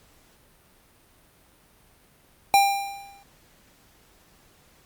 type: tone with exponential decay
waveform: square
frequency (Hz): 796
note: G5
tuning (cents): +26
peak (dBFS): -13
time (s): 2.54-3.23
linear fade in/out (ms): 0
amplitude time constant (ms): 150
effects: pink hiss -58 dBFS RMS until 4.85 s + Opus 48 kbps